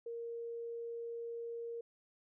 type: tone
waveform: sine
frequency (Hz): 466.2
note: A#4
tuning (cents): 0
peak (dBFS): -40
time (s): 0.06-1.81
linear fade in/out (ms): 5
effects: none